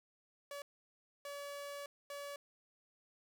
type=tone bursts at uneven times; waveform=sawtooth; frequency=570 Hz; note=C#5; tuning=48 cents sharp; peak=-40 dBFS; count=3; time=0.51-0.62 / 1.25-1.86 / 2.1-2.36 s; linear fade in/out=2 ms; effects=none